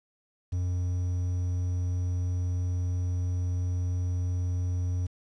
triangle tone with quantisation, 89.7 Hz, F2, 47 cents sharp, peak -24 dBFS, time 0.52-5.07 s, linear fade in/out 10 ms, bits 9, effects resampled to 22050 Hz

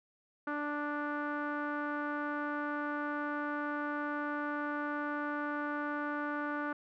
sawtooth tone with low-pass filter, 293.7 Hz, D4, in tune, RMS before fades -36 dBFS, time 0.47-6.73 s, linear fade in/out 5 ms, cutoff 1400 Hz, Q 4.7, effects none

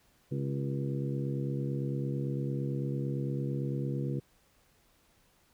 harmonic tone with a mistuned harmonic, 68.9 Hz, C#2, 10 cents flat, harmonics 2 / 3 / 4 / 5 / 6 / 7, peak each -32 / -39 / -40 / -40 / -47 / -43 dBFS, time 0.31-4.2 s, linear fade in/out 10 ms, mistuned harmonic 6, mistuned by -54 cents, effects pink hiss -67 dBFS RMS until 5.53 s

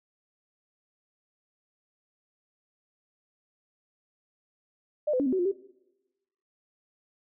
sine tone with pitch steps, 601 / 507 / 282.7 / 257.3 / 376.8 / 352.7 / 391.4 Hz, D5 / B4 / C#4 / C4 / F#4 / F4 / G4, +40 / +45 / +34 / -29 / +32 / +17 / -3 cents, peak -23 dBFS, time 5.07-5.518 s, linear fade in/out 10 ms, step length 64 ms, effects noise-tail reverb RT60 1.0 s tail -21 dB re dry

